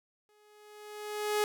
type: tone with exponential growth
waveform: sawtooth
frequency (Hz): 420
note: G#4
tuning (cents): +19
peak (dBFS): -22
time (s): 0.29-1.44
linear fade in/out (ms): 0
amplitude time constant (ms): 250
effects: none